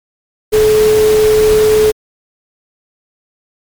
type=tone in noise; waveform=sine; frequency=430 Hz; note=A4; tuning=40 cents flat; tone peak=-6 dBFS; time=0.52-1.92 s; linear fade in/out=20 ms; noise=pink; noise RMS=-20 dBFS; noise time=0.52-1.92 s; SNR=+11 dB; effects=MP3 96 kbps